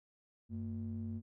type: ring-modulated tone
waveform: triangle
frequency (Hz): 65.41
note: C2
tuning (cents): 0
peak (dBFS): -33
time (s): 0.49-1.22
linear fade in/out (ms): 50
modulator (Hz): 161
effects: none